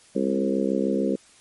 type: harmonic tone with a mistuned harmonic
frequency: 66.8 Hz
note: C2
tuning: 36 cents sharp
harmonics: 3 / 4 / 5 / 6 / 7 / 8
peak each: -26 / -27 / -28 / -29 / -29 / -30 dBFS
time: 0.15-1.16 s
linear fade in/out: 10 ms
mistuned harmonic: 3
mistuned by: +15 cents
effects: white hiss -54 dBFS RMS until 1.4 s + MP3 48 kbps